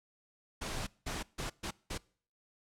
pink noise bursts at uneven times, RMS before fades -38 dBFS, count 5, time 0.61-0.87 / 1.06-1.23 / 1.38-1.5 / 1.63-1.71 / 1.9-1.98 s, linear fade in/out 10 ms, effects noise-tail reverb RT60 0.5 s tail -24 dB re dry + low-pass 9000 Hz 12 dB/octave

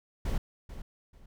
brown noise with echo, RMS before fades -29 dBFS, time 0.25-0.38 s, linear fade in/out 5 ms, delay 440 ms, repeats 2, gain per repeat -12 dB, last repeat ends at 1.26 s, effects none

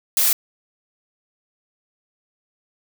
blue noise, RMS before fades -17 dBFS, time 0.17-0.33 s, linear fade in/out 2 ms, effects none

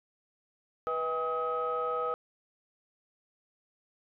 sine tone cluster, 490.1 / 638 / 806 / 1269 Hz, B4 / D#5 / G5 / D#6, -13 / +43 / +48 / +34 cents, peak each -32 / -38 / -40 / -31 dBFS, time 0.87-2.14 s, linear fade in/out 0 ms, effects tanh soft clip ceiling -22 dBFS

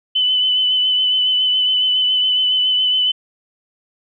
sine tone with vibrato, 3013 Hz, F#7, 31 cents sharp, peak -13 dBFS, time 0.15-3.12 s, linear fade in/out 10 ms, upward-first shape sine, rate 7.2 Hz, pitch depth 22 cents each way, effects none

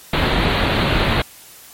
pink low-pass noise, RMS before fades -17 dBFS, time 0.13-1.22 s, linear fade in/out 5 ms, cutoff 4300 Hz, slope 96 dB/octave, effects white hiss -42 dBFS RMS until 1.73 s + MP3 64 kbps

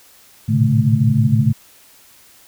sine tone cluster, 109.9 / 116.7 / 131.9 / 144.8 / 217.2 Hz, A2 / A#2 / C3 / D3 / A3, -2 / +2 / +14 / -24 / -22 cents, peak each -18 dBFS, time 0.48-1.53 s, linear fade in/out 20 ms, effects white hiss -48 dBFS RMS until 2.47 s

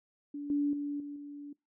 sine tone with level steps, 288.6 Hz, D4, 30 cents flat, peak -36 / -26 / -32 / -38 / -41 dBFS, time 0.34-1.53 s, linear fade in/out 5 ms, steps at 0.5 / 0.73 / 1 / 1.16 s, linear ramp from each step 2 ms, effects noise-tail reverb RT60 0.2 s tail -22 dB re dry

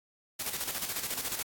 white noise with tremolo, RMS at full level -33 dBFS, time 0.39-1.43 s, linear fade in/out 10 ms, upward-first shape square, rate 14 Hz, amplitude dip 55%, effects AAC 64 kbps

